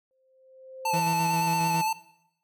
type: tone with exponential growth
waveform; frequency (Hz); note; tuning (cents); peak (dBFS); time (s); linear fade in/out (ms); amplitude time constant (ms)
sine; 523.3; C5; 0; -30; 0.11-0.99; 0; 190
type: tone with vibrato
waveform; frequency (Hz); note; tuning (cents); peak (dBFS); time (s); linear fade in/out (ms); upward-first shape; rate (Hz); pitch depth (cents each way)
square; 879; A5; -2; -25; 0.85-1.93; 5; square; 8.8; 22
type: tone with tremolo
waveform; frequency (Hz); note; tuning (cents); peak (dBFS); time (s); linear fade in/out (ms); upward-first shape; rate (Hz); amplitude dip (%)
40% pulse; 164.81; E3; 0; -27; 0.93-1.82; 10; square; 7.4; 30
effects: noise-tail reverb RT60 0.8 s tail -18 dB re dry